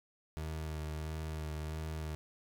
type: tone with vibrato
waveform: 30% pulse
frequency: 77.78 Hz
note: D#2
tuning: in tune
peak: -35 dBFS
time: 0.37-2.15 s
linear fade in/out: 0 ms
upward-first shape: sine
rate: 1.5 Hz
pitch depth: 24 cents each way
effects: none